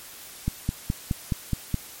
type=click train; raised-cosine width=5 ms; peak=-11 dBFS; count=7; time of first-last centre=0.48-1.743 s; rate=4.75 Hz; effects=white hiss -43 dBFS RMS until 2 s + MP3 64 kbps